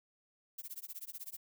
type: noise with tremolo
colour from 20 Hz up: violet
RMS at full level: -43 dBFS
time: 0.58-1.37 s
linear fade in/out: 5 ms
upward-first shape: sine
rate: 16 Hz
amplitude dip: 100%
effects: none